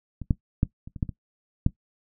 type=clicks; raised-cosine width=5 ms; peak=-22 / -8 / -8 / -27 / -25 / -12 / -21 / -7 dBFS; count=8; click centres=0.217 / 0.308 / 0.631 / 0.875 / 0.962 / 1.028 / 1.092 / 1.664 s; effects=noise-tail reverb RT60 0.1 s tail -17 dB re dry